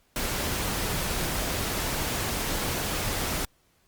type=noise; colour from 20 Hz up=pink; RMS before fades=-29 dBFS; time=0.16-3.45 s; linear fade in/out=2 ms; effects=pink hiss -66 dBFS RMS until 3.87 s + Opus 48 kbps